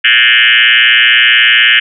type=tone with frequency modulation; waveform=sine; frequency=2339 Hz; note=D7; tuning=8 cents flat; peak=-4 dBFS; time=0.04-1.8 s; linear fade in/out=10 ms; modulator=119 Hz; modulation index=6.5; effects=none